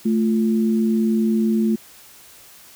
sine tone pair together, 220 / 349 Hz, A3 / F4, 0 / -1 cents, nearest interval minor sixth, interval 799 cents, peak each -16 / -24 dBFS, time 0.05-1.76 s, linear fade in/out 10 ms, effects white hiss -46 dBFS RMS until 2.75 s

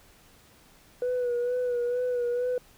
sine tone with vibrato, 490 Hz, B4, 14 cents flat, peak -23 dBFS, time 1.02-2.58 s, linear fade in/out 2 ms, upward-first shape sine, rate 2.2 Hz, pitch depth 36 cents each way, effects tanh soft clip ceiling -23 dBFS + pink hiss -57 dBFS RMS until 2.77 s

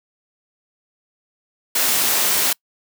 white noise, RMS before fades -18 dBFS, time 1.75-2.53 s, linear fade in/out 5 ms, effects noise-tail reverb RT60 0.1 s tail -26 dB re dry + high-pass 200 Hz 12 dB/octave

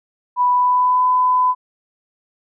sine tone with pitch glide, 987.8 to 1005.1 Hz, B5 to B5, 0 to +30 cents, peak -12 dBFS, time 0.36-1.55 s, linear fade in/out 50 ms, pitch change +30 cents, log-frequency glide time 0.51-1.05 s, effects none

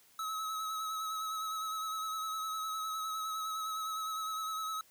square tone with vibrato, 1287 Hz, E6, 42 cents flat, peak -36 dBFS, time 0.19-4.81 s, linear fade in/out 2 ms, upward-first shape sine, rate 9.8 Hz, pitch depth 27 cents each way, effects white hiss -64 dBFS RMS until 4.9 s

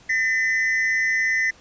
triangle tone pair together, 1800 / 2017 Hz, A6 / B6, +39 / +36 cents, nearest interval major second, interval 197 cents, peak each -21 / -19 dBFS, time 0.09-1.51 s, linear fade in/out 10 ms, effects pink hiss -51 dBFS RMS until 1.6 s + resampled to 16000 Hz

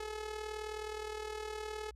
sawtooth tone with amplitude modulation, 428.3 Hz, A4, 47 cents flat, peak -33 dBFS, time 0-1.91 s, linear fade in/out 5 ms, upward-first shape sine, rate 39.3 Hz, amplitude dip 60%, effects added 60 Hz sine -52 dBFS peak until 1.95 s + low-pass 9000 Hz 12 dB/octave

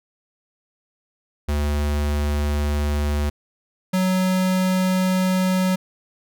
square tone pair in turn, 73.42 / 185.76 Hz, D2 / F#3, 0 / +7 cents, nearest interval octave + major third, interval 1607 cents, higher second, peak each -20 / -18 dBFS, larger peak second, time 1.48-3.3 / 3.93-5.76 s, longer second, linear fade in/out 10 ms, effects none

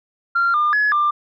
sine tone with pitch steps, 1383 / 1203 / 1695 / 1190 Hz, F6 / D6 / G#6 / D6, -17 / +41 / +35 / +22 cents, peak -13 dBFS, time 0.35-1.11 s, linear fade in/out 10 ms, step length 190 ms, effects tanh soft clip ceiling -11 dBFS

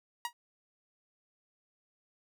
sawtooth tone with exponential decay, 953 Hz, A#5, 38 cents sharp, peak -26 dBFS, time 0.25-0.33 s, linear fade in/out 1 ms, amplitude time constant 16 ms, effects none

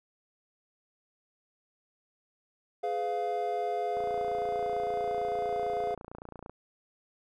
triangle chord, F diminished, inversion first, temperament just, 419.1 / 502.9 / 698.5 Hz, Ab4 / Cb5 / F5, +16 / +31 / 0 cents, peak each -32 / -35 / -29 dBFS, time 2.83-5.95 s, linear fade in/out 10 ms
click train, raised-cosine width 1 ms, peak -29 dBFS, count 74, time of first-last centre 3.97-6.496 s, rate 28.9 Hz
effects none

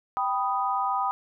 sine chord, G augmented, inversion none, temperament equal, 784 / 987.8 / 1244.5 Hz, G5 / B5 / D#6, 0 / 0 / 0 cents, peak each -28 dBFS, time 0.17-1.11 s, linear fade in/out 0 ms, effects none

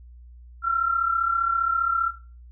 sine tone pair together, 1333 / 1368.1 Hz, E6 / F6, +19 / -36 cents, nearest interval unison, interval 45 cents, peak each -27 / -21 dBFS, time 0.62-2.12 s, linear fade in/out 50 ms, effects noise-tail reverb RT60 0.4 s tail -18 dB re dry + added 60 Hz sine -43 dBFS peak until 2.51 s

